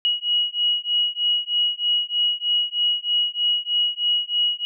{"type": "beating tone pair", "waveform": "sine", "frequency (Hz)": [2904, 2907.2], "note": ["F#7", "F#7"], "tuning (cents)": [-33, -31], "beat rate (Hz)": 3.2, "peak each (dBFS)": -22, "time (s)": [0.05, 4.65], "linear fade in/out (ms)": 0, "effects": []}